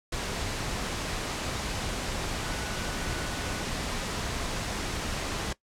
sine tone in noise, 1480 Hz, F#6, in tune, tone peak -43 dBFS, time 2.43-3.64 s, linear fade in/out 5 ms, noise pink, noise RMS -32 dBFS, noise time 0.12-5.53 s, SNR -14 dB, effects noise-tail reverb RT60 0.1 s tail -19 dB re dry + low-pass 8000 Hz 12 dB/octave

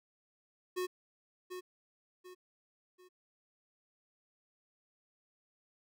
square tone with echo, 364.7 Hz, F#4, 25 cents flat, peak -34 dBFS, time 0.76-0.87 s, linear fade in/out 20 ms, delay 740 ms, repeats 3, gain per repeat -8 dB, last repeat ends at 3.09 s, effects none

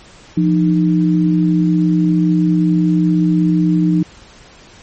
sine tone pair together, 172.8 / 307.9 Hz, F3 / D#4, -18 / -18 cents, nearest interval minor seventh, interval 1000 cents, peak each -12 / -14 dBFS, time 0.37-4.03 s, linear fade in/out 5 ms, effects pink hiss -42 dBFS RMS until 4.82 s + MP3 32 kbps

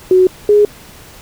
sine tone pair in turn, 370 / 415.3 Hz, F#4 / G#4, 0 / 0 cents, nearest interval major second, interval 200 cents, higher second, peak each -5 dBFS, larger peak neither, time 0.11-0.27 / 0.49-0.65 s, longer neither, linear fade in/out 2 ms, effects pink hiss -38 dBFS RMS until 1.21 s

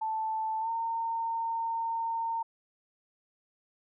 sine tone with pitch glide, 880 to 913.7 Hz, A5 to A#5, 0 to -35 cents, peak -29 dBFS, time 0.01-2.43 s, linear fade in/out 10 ms, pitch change +65 cents, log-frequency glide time 0.6-0.69 s, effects none

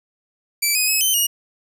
10% pulse tone with pitch steps, 2322 / 2504 / 2568 / 3077 / 2877 Hz, D7 / D#7 / E7 / G7 / F#7, -20 / +10 / -46 / -33 / -49 cents, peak -8 dBFS, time 0.62-1.27 s, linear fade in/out 10 ms, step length 130 ms, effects none

